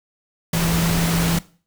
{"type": "tone in noise", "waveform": "sine", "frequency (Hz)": 167.6, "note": "E3", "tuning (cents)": 29, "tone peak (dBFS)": -19, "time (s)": [0.53, 1.39], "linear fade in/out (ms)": 5, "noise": "pink", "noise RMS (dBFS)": -23, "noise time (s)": [0.53, 1.39], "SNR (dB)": 1, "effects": ["noise-tail reverb RT60 0.4 s tail -19 dB re dry"]}